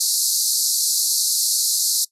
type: band-pass noise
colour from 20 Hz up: pink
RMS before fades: -20 dBFS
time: 0-2.05 s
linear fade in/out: 10 ms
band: 4100 to 13000 Hz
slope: 96 dB/octave
effects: noise-tail reverb RT60 0.1 s tail -21 dB re dry